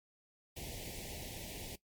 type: band-stop noise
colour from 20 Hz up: pink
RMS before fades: -45 dBFS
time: 0.56-1.76 s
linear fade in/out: 10 ms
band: 830 to 2000 Hz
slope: 48 dB/octave
effects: noise-tail reverb RT60 0.1 s tail -18 dB re dry + MP3 96 kbps